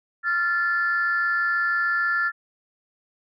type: tone pair together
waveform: sine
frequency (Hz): 1383 / 1746.7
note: F6 / A6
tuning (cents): -17 / -13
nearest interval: major third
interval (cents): 404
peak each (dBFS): -22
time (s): 0.23-2.32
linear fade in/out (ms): 50
effects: tanh soft clip ceiling -14 dBFS